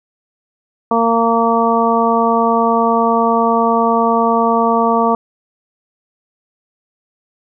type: harmonic tone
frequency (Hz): 230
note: A#3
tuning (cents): -23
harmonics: 1 / 2 / 3 / 4 / 5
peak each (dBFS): -17 / -17 / -17 / -17 / -17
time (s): 0.91-5.15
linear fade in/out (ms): 2
effects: none